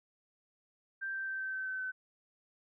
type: tone with pitch steps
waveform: sine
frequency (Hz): 1574 / 1564.9 / 1555.9 / 1547 / 1538 / 1529.2 / 1520.4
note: G6 / G6 / G6 / G6 / G6 / G6 / F#6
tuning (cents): +7 / -3 / -13 / -23 / -33 / -43 / +47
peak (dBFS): -35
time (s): 1.01-1.92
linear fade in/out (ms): 20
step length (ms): 130
effects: none